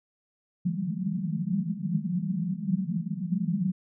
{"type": "band-pass noise", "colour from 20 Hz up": "pink", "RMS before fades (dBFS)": -29, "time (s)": [0.65, 3.72], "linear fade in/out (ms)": 5, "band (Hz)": [160, 210], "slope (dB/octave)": 96, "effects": []}